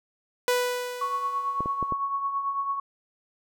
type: tone with exponential decay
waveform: sawtooth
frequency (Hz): 493.9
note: B4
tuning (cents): 0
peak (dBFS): -16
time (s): 0.48-1.91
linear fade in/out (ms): 1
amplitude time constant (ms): 310
type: tone with tremolo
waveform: sine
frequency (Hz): 1108.7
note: C#6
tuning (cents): 0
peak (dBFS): -23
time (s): 1.01-2.8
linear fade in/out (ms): 5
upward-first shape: triangle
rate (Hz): 9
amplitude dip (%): 60
type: clicks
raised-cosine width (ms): 2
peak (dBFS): -19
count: 4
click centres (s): 1.606 / 1.659 / 1.827 / 1.923
effects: none